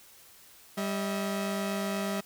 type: tone pair together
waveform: sawtooth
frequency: 197.52 / 641 Hz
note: G3 / E5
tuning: +13 / -49 cents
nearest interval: octave + minor sixth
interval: 2038 cents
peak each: -27 / -31 dBFS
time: 0.77-2.21 s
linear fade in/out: 10 ms
effects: white hiss -55 dBFS RMS until 2.25 s